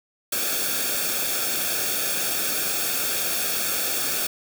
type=noise with comb filter; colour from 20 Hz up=white; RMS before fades=-25 dBFS; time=0.32-4.27 s; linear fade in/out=5 ms; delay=1 ms; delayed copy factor=-0.7; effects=none